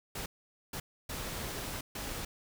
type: noise bursts at uneven times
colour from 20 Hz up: pink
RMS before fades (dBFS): -39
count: 4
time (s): 0.15-0.26 / 0.73-0.8 / 1.09-1.81 / 1.95-2.25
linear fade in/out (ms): 5
effects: none